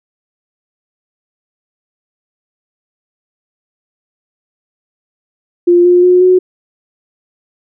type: tone with pitch steps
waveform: sine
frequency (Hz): 349.8 / 355.5 / 361.3 / 367.2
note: F4 / F4 / F#4 / F#4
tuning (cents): +3 / +31 / -41 / -13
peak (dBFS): -4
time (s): 5.67-6.39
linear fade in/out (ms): 10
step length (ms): 180
effects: none